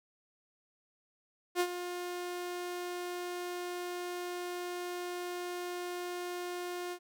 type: tone with ADSR envelope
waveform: sawtooth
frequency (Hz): 355.3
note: F4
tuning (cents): +30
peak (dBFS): -22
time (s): 1.55-6.99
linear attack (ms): 52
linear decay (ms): 65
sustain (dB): -11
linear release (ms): 69
effects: none